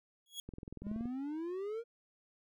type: tone with exponential growth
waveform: sawtooth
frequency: 3333 Hz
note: G#7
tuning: 5 cents sharp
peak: -34 dBFS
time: 0.26-0.4 s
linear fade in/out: 2 ms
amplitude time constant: 30 ms
type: click train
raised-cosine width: 3 ms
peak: -32 dBFS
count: 13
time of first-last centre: 0.49-1.056 s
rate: 21.2 Hz
type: exponential sweep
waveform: triangle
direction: up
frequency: 196.9 to 476.5 Hz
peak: -35 dBFS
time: 0.83-1.84 s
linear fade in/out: 50 ms
effects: none